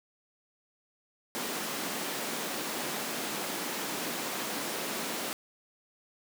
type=high-pass noise; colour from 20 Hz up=pink; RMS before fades=-35 dBFS; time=1.35-5.33 s; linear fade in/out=0 ms; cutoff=200 Hz; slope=24 dB/octave; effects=none